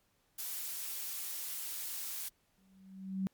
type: noise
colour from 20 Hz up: blue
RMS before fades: -40 dBFS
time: 0.38-2.29 s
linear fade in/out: 10 ms
type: tone with exponential growth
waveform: sine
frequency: 190.9 Hz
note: G3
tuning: 46 cents flat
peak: -29 dBFS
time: 2.58-3.27 s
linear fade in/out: 0 ms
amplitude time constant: 150 ms
effects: pink hiss -74 dBFS RMS until 3.33 s + MP3 96 kbps